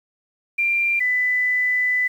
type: tone pair in turn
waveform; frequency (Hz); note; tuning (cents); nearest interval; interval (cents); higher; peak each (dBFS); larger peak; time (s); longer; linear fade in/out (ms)
sine; 2378 / 1995.7; D7 / B6; +21 / +18; minor third; 303; first; -17; neither; 0.58-1 / 1-2.08; second; 10
effects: 8-bit